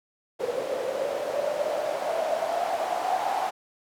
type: noise with band-pass filter sweep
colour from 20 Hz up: white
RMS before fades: -28 dBFS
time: 0.39-3.51 s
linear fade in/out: 20 ms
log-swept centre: 490 to 780 Hz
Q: 9.6
effects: none